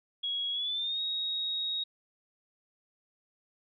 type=tone with pitch glide; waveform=sine; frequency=3322 to 3772 Hz; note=G#7 to A#7; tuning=0 to +20 cents; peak=-30 dBFS; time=0.23-1.84 s; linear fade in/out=10 ms; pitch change=+220 cents; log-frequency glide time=0.52-1.01 s; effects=none